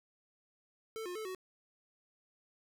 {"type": "tone with pitch steps", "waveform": "square", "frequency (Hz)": [443.5, 357.6, 435.9, 372.6], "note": ["A4", "F4", "A4", "F#4"], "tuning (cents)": [14, 41, -16, 12], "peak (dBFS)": -40, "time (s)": [0.96, 1.348], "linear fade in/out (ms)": 0, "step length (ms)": 97, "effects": []}